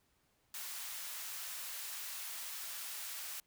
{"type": "high-pass noise", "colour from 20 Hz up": "white", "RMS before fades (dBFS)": -44, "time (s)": [0.54, 3.4], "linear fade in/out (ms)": 2, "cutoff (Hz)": 950, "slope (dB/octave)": 12, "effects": ["pink hiss -75 dBFS RMS until 3.46 s"]}